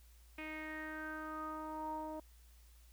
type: tone with low-pass filter sweep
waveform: sawtooth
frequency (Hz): 311.1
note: D#4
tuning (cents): 0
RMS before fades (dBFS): -44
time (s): 0.38-2.2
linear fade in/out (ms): 5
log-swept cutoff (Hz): 2400 to 780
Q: 7.3
effects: added 58 Hz sine -59 dBFS peak until 2.92 s + white hiss -69 dBFS RMS until 2.92 s